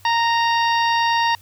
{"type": "harmonic tone", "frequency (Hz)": 929, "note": "A#5", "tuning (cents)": -6, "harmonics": [1, 2, 3, 4, 5, 6], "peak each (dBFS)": [-17, -23, -27, -29, -31, -33], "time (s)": [0.05, 1.35], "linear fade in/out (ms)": 2, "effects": ["added 96 Hz sine -48 dBFS peak until 1.41 s", "white hiss -52 dBFS RMS until 1.41 s"]}